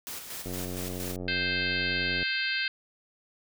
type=noise with tremolo; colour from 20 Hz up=white; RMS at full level=-38 dBFS; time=0.07-1.16 s; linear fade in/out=0 ms; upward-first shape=square; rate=4.3 Hz; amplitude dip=45%
type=click train; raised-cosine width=2 ms; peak=-24 dBFS; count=161; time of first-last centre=0.46-2.228 s; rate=90.5 Hz
type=harmonic tone; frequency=523.3 Hz; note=C5; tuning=in tune; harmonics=3 / 4 / 5 / 6 / 7 / 8 / 9; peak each=-31 / -35 / -33 / -37 / -39 / -36 / -38 dBFS; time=1.28-2.68 s; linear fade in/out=2 ms
effects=none